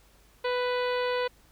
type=harmonic tone; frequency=495.5 Hz; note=B4; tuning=6 cents sharp; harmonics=1 / 2 / 3 / 4 / 5 / 6 / 7 / 8 / 9; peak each=-27 / -33 / -37 / -39 / -41 / -43 / -44 / -45 / -46 dBFS; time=0.44-1.28 s; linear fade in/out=10 ms; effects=added 50 Hz sine -61 dBFS peak until 1.51 s + pink hiss -61 dBFS RMS until 1.51 s